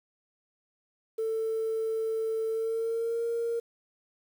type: tone with pitch glide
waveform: sine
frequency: 445.1 to 465.3 Hz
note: A4 to A#4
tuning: +20 to -3 cents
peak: -26 dBFS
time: 1.18-3.6 s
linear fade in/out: 10 ms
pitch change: +77 cents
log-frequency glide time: 2.48-3.25 s
effects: tanh soft clip ceiling -24 dBFS + 9-bit